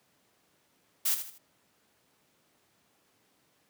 blue noise with echo, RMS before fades -27 dBFS, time 1.05-1.15 s, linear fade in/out 10 ms, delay 78 ms, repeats 3, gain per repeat -9 dB, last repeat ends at 1.384 s, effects pink hiss -69 dBFS RMS until 3.69 s + high-pass 150 Hz 12 dB/octave

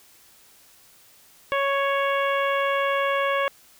harmonic tone, 555 Hz, C#5, 2 cents sharp, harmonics 1 / 2 / 3 / 4 / 5 / 6, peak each -24 / -25 / -29 / -31 / -34 / -38 dBFS, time 1.52-3.48 s, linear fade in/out 0 ms, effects white hiss -54 dBFS RMS until 3.79 s

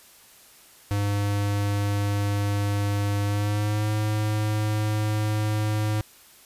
square tone with pitch glide, 101.7 to 106.76 Hz, G#2 to G#2, -36 to +48 cents, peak -23 dBFS, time 0.91-6.01 s, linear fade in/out 0 ms, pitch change +84 cents, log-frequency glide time 3.25-3.9 s, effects white hiss -52 dBFS RMS until 6.45 s + resampled to 32000 Hz

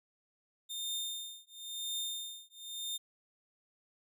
sawtooth tone with tremolo, 3631 Hz, A#7, 46 cents flat, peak -31 dBFS, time 0.69-2.98 s, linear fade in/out 20 ms, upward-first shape triangle, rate 0.97 Hz, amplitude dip 100%, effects none

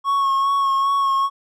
triangle tone with vibrato, 1099 Hz, C#6, 15 cents flat, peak -14 dBFS, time 0.04-1.3 s, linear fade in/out 50 ms, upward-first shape sine, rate 2.5 Hz, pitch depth 24 cents each way, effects none

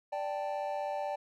triangle chord, D suspended fourth, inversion none, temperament equal, 587.3 / 784 / 880 Hz, D5 / G5 / A5, 0 / 0 / 0 cents, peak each -34 / -35 / -38 dBFS, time 0.12-1.16 s, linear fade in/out 10 ms, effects none

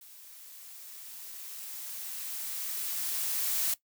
blue noise with level ramp, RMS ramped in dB -52 to -29 dBFS, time 0.01-3.74 s, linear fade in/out 5 ms, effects noise-tail reverb RT60 0.1 s tail -17 dB re dry

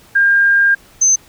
sine tone pair in turn, 1606 / 6194 Hz, G6 / G8, +41 / -22 cents, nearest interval octave + major seventh, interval 2337 cents, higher second, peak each -8 dBFS, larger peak neither, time 0.15-0.75 / 1.01-1.16 s, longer first, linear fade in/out 10 ms, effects pink hiss -46 dBFS RMS until 1.28 s

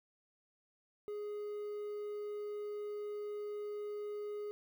triangle tone with quantisation, 416 Hz, G#4, 3 cents sharp, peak -37 dBFS, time 1.08-4.51 s, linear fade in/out 0 ms, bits 11, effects none

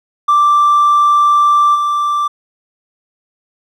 triangle tone with level steps, 1174.7 Hz, D6, in tune, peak -4 / -10 dBFS, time 0.28-2.28 s, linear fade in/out 10 ms, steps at 1.74 s, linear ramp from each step 20 ms, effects tanh soft clip ceiling -3 dBFS

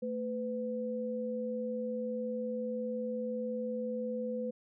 sine tone pair together, 223.6 / 502 Hz, A3 / B4, +28 / +28 cents, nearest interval octave + major second, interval 1400 cents, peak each -37 / -35 dBFS, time 0.02-4.51 s, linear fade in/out 10 ms, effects none

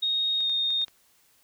sine tone with pitch glide, 3729 to 3686 Hz, A#7 to A#7, 0 to -20 cents, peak -23 dBFS, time 0.02-0.85 s, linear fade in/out 10 ms, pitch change -20 cents, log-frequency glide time 0.38-0.48 s
clicks, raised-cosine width 0.2 ms, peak -29 dBFS, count 5, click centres 0.406 / 0.497 / 0.704 / 0.816 / 0.882 s
effects white hiss -63 dBFS RMS until 1.43 s

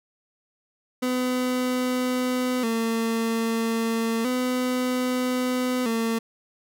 30% pulse tone with vibrato, 239.4 Hz, A#3, 46 cents sharp, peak -20 dBFS, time 1.02-6.19 s, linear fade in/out 10 ms, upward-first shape square, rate 0.31 Hz, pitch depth 90 cents each way, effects none

